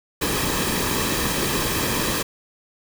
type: noise with comb filter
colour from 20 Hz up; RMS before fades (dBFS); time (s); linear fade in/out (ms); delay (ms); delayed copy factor
pink; -23; 0.21-2.23; 10; 1.4; -0.55
effects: none